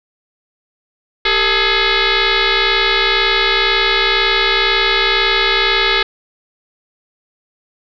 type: tone with frequency modulation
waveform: sine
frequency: 881 Hz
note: A5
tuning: 2 cents sharp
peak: -11 dBFS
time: 1.25-6.03 s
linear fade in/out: 5 ms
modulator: 425 Hz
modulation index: 7.9
effects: none